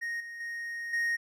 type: tone with level steps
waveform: triangle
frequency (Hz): 1864.7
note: A#6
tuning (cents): 0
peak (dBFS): -30 / -38 / -33 / -25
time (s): 0.01-1.17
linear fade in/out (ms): 20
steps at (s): 0.2 / 0.4 / 0.93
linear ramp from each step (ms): 5
effects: none